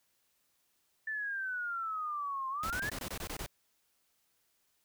sine exponential two-way sweep, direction down then up, 1774 to 1046.5 to 1774 Hz, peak -34 dBFS, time 1.07-2.9 s, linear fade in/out 5 ms, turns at 2.49 s
pink noise bursts, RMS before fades -40 dBFS, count 9, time 2.63-3.463 s, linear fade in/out 2 ms, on 73 ms, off 22 ms
effects white hiss -75 dBFS RMS until 4.84 s

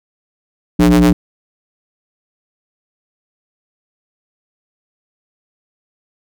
square ring-modulated tone, 60.4 Hz, B1, 38 cents flat, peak -5 dBFS, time 0.79-1.13 s, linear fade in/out 5 ms, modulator 237 Hz, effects none

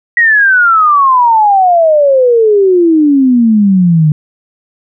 sine exponential sweep, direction down, 1922 to 148.7 Hz, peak -4 dBFS, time 0.17-4.12 s, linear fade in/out 2 ms, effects none

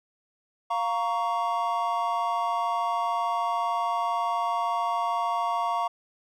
triangle chord, Bb minor, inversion second, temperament just, 699.2 / 932.3 / 1118.8 Hz, F5 / Bb5 / Db6, +2 / 0 / +16 cents, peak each -27 dBFS, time 0.7-5.88 s, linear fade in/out 10 ms, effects none

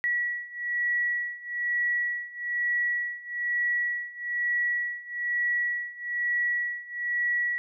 sine beating tone pair, 1932 / 1933.1 Hz, B6 / B6, -39 / -38 cents, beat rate 1.1 Hz, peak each -30 / -28 dBFS, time 0.04-7.58 s, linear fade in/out 0 ms, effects none

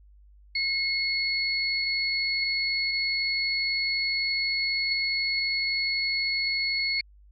sine tone pair together, 2165 / 4396 Hz, C#7 / C#8, -41 / -15 cents, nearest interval octave, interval 1226 cents, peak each -27 dBFS, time 0.55-7.01 s, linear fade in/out 5 ms, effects added 50 Hz sine -51 dBFS peak until 7.31 s + AAC 32 kbps

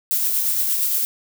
violet noise with tremolo, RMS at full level -19 dBFS, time 0.11-1.05 s, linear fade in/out 0 ms, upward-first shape triangle, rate 8.6 Hz, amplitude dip 35%, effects none

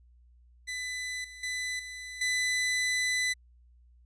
sawtooth tone with level steps, 2000 Hz, B6, 21 cents sharp, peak -30 / -41 / -28 / -36 / -23 dBFS, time 0.67-3.34 s, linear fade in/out 20 ms, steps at 1.24 / 1.43 / 1.79 / 2.21 s, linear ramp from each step 5 ms, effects added 60 Hz sine -56 dBFS peak until 4.05 s + resampled to 22050 Hz

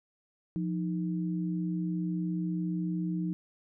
sine tone pair together, 175.2 / 312.2 Hz, F3 / D#4, +6 / +6 cents, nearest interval minor seventh, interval 1000 cents, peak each -30 / -35 dBFS, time 0.56-3.33 s, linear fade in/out 0 ms, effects none

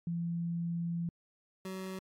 sine / 25% pulse tone pair in turn, 169.8 / 188.57 Hz, F3 / F#3, -48 / +33 cents, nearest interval major second, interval 181 cents, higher second, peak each -32 / -35 dBFS, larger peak first, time 0.07-1.09 / 1.65-1.99 s, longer first, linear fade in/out 2 ms, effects AAC 64 kbps

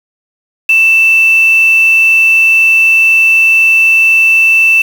sine tone with quantisation, 2658 Hz, E7, 14 cents sharp, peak -4 dBFS, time 0.69-4.82 s, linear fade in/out 5 ms, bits 4, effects none

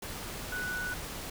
sine tone in noise, 1480 Hz, F#6, in tune, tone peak -33 dBFS, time 0.52-0.94 s, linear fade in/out 5 ms, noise pink, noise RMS -40 dBFS, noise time 0.02-1.3 s, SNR +4 dB, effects none

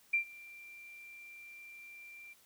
sine tone with ADSR envelope, 2365 Hz, D7, 12 cents sharp, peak -25 dBFS, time 0.13-2.34 s, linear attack 10 ms, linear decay 100 ms, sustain -24 dB, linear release 17 ms, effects white hiss -65 dBFS RMS until 2.45 s

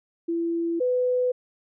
sine tone pair in turn, 336.1 / 499.7 Hz, E4 / B4, +34 / +20 cents, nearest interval perfect fifth, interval 686 cents, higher second, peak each -23 / -20 dBFS, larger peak second, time 0.28-0.8 / 0.8-1.32 s, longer neither, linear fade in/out 10 ms, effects none

